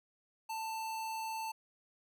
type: tone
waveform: square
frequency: 888 Hz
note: A5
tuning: 16 cents sharp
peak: -38 dBFS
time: 0.49-1.52 s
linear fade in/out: 10 ms
effects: none